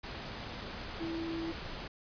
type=tone in noise; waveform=sine; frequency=329.6 Hz; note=E4; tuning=in tune; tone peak=-35 dBFS; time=1-1.52 s; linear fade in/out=10 ms; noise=pink; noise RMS=-42 dBFS; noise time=0.03-1.88 s; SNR=+4 dB; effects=resampled to 11025 Hz